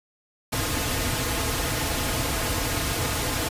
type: noise with comb filter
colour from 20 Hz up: pink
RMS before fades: -26 dBFS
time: 0.52-3.49 s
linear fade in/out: 10 ms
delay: 5.2 ms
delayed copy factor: -0.65
effects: resampled to 32000 Hz